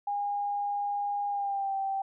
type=tone with pitch glide; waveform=sine; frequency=814 to 779.9 Hz; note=G#5 to G5; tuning=-35 to -9 cents; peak=-28 dBFS; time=0.07-2.02 s; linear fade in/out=5 ms; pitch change=-74 cents; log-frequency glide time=1.28-1.75 s; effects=none